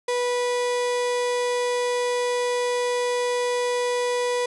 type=tone; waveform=35% pulse; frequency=490.1 Hz; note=B4; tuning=13 cents flat; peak=-20 dBFS; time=0.08-4.46 s; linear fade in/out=5 ms; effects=resampled to 24000 Hz + 10-bit